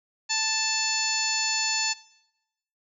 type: harmonic tone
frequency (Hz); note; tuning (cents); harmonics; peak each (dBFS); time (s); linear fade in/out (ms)
880; A5; 0; 1 / 2 / 3 / 4 / 5 / 6 / 7 / 8; -34 / -34 / -31 / -37 / -28 / -34 / -35 / -30; 0.29-1.94; 20
effects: noise-tail reverb RT60 0.9 s tail -21 dB re dry